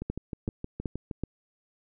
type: two click trains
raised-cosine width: 3 ms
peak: -17 / -21 dBFS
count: 4 / 8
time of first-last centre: 0.1-1.236 / 0.02-1.112 s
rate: 2.64 / 6.41 Hz
effects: none